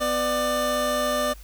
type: tone pair together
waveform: 25% pulse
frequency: 250 / 594.6 Hz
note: B3 / D5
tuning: +21 / +21 cents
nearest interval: octave + minor third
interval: 1500 cents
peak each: -26 / -19 dBFS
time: 0-1.34 s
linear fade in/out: 20 ms
effects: added 50 Hz sine -41 dBFS peak until 1.43 s + white hiss -52 dBFS RMS until 1.43 s